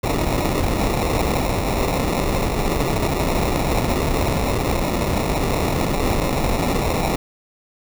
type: noise with sample-and-hold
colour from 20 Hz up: pink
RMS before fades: -20 dBFS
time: 0.03-7.16 s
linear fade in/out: 10 ms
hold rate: 1575 Hz
effects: none